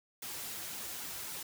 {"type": "noise with flanger", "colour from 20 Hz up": "white", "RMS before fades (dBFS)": -42, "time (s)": [0.22, 1.43], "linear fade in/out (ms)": 5, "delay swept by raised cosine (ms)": [1.6, 4.8], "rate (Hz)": 3.7, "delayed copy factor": -0.6, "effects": []}